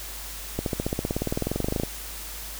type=accelerating click train; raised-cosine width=2 ms; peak=-12 dBFS; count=25; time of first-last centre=0.59-1.835 s; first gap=72 ms; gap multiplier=0.97; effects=added 50 Hz sine -40 dBFS peak until 2.59 s + white hiss -38 dBFS RMS until 2.59 s